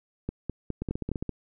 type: two click trains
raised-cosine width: 3 ms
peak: -17 / -18 dBFS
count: 5 / 8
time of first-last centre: 0.29-1.116 / 0.82-1.293 s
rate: 4.84 / 14.8 Hz
effects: none